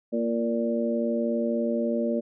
harmonic tone with a mistuned harmonic, 116.54 Hz, A#2, in tune, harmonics 2 / 3 / 4 / 5, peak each -26 / -32 / -31 / -29 dBFS, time 0.12-2.21 s, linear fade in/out 20 ms, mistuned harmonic 3, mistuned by -22 cents, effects none

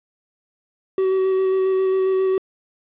triangle tone with vibrato, 379.4 Hz, F#4, 43 cents sharp, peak -14 dBFS, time 0.98-2.38 s, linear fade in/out 2 ms, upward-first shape square, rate 7.4 Hz, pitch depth 10 cents each way, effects resampled to 8000 Hz + 8-bit

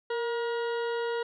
harmonic tone with a mistuned harmonic, 476.2 Hz, A#4, 37 cents sharp, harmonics 1 / 2 / 3 / 4 / 6 / 7 / 8 / 9, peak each -29 / -37 / -39 / -43 / -47 / -50 / -52 / -54 dBFS, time 0.1-1.23 s, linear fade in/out 5 ms, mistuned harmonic 1, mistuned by -38 cents, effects none

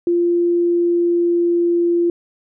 sine tone with pitch glide, 346.2 to 344.2 Hz, F4 to F4, -15 to -25 cents, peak -13 dBFS, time 0.07-2.1 s, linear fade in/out 2 ms, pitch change -10 cents, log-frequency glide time 0.49-1.89 s, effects none

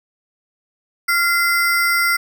square ring-modulated tone, 1722 Hz, A6, 38 cents flat, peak -12 dBFS, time 1.08-2.17 s, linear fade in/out 10 ms, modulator 334 Hz, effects none

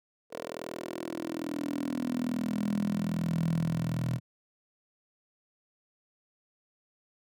10% pulse tone with high-pass filter sweep, 41.2 Hz, E1, in tune, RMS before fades -32 dBFS, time 0.3-4.2 s, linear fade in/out 50 ms, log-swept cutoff 450 to 130 Hz, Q 6.4, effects none

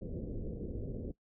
pink low-pass noise, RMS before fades -40 dBFS, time 0.01-1.12 s, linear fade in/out 10 ms, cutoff 520 Hz, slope 48 dB/octave, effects noise-tail reverb RT60 0.1 s tail -19 dB re dry

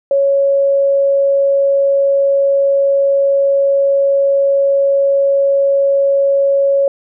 sine tone, 554.4 Hz, C#5, in tune, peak -9 dBFS, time 0.11-6.88 s, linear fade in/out 2 ms, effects none

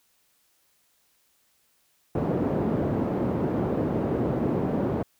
pink band-pass noise, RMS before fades -26 dBFS, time 2.15-5.03 s, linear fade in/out 5 ms, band 150 to 490 Hz, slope 12 dB/octave, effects white hiss -67 dBFS RMS until 5.19 s

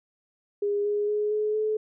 sine tone with pitch steps, 408.5 / 414 / 419.5 / 425.1 / 430.8 Hz, G#4 / G#4 / G#4 / G#4 / A4, -29 / -5 / +17 / +40 / -37 cents, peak -23 dBFS, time 0.62-1.77 s, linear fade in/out 5 ms, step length 230 ms, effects none

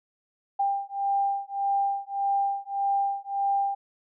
sine beating tone pair, 794 / 795.7 Hz, G5 / G5, +22 / +26 cents, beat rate 1.7 Hz, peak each -27 dBFS, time 0.59-3.75 s, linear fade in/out 10 ms, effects none

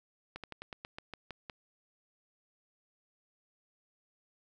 slowing click train, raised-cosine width 0.3 ms, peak -26 dBFS, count 10, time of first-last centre 0.36-1.498 s, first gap 77 ms, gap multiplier 1.12, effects none

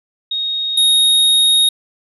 sine / square tone pair in turn, 3737 / 3737 Hz, A#7 / A#7, +4 / +4 cents, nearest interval unison, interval 0 cents, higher neither, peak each -17 / -10 dBFS, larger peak second, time 0.31-0.77 / 0.77-1.69 s, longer second, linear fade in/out 5 ms, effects resampled to 32000 Hz

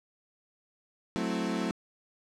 35% pulse chord, F# half-diminished seventh, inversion none, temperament equal, 185 / 220 / 261.6 / 329.6 Hz, F#3 / A3 / C4 / E4, 0 / 0 / 0 / 0 cents, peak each -33 / -32 / -34 / -34 dBFS, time 1.16-1.71 s, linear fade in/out 0 ms, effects low-pass 7000 Hz 12 dB/octave

